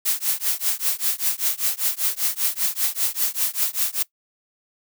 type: noise with tremolo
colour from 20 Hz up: blue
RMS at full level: -19 dBFS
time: 0.05-4.03 s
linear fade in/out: 10 ms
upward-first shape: triangle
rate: 5.1 Hz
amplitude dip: 100%
effects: noise-tail reverb RT60 0.1 s tail -20 dB re dry